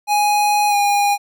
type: tone with pitch glide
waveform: square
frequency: 830.6 to 814.4 Hz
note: G#5 to G#5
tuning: 0 to -34 cents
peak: -14 dBFS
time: 0.07-1.18 s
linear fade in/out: 50 ms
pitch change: -34 cents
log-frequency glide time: 0.69-0.75 s
effects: none